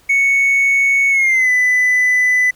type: tone with pitch glide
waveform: triangle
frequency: 2217 to 1998.1 Hz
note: C#7 to B6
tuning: 0 to +20 cents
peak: -8 dBFS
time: 0.09-2.51 s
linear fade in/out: 10 ms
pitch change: -180 cents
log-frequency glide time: 1.1-1.5 s
effects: tanh soft clip ceiling -5 dBFS + pink hiss -51 dBFS RMS until 2.55 s